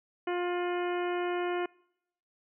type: harmonic tone with a mistuned harmonic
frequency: 353.8 Hz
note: F4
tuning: 23 cents sharp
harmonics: 1 / 2 / 3 / 4 / 5 / 6 / 7 / 8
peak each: -30 / -36 / -40 / -42 / -44 / -46 / -47 / -48 dBFS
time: 0.27-1.66 s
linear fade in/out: 5 ms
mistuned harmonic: 8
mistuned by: +74 cents
effects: noise-tail reverb RT60 0.8 s tail -26 dB re dry